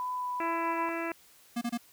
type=tone with vibrato; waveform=sine; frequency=996 Hz; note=B5; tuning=14 cents sharp; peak=-31 dBFS; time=0-0.89 s; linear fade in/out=0 ms; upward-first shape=sine; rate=2.3 Hz; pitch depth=9 cents each way
type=harmonic tone; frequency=333.2 Hz; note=E4; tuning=19 cents sharp; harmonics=1 / 2 / 3 / 4 / 5 / 6 / 7 / 8; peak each=-35 / -38 / -40 / -41 / -42 / -43 / -43 / -44 dBFS; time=0.4-1.12 s; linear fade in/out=2 ms
type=tone bursts; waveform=square; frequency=236.8 Hz; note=A#3; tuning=27 cents sharp; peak=-30 dBFS; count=3; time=1.56-1.777 s; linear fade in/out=10 ms; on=55 ms; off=26 ms
effects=white hiss -59 dBFS RMS until 1.92 s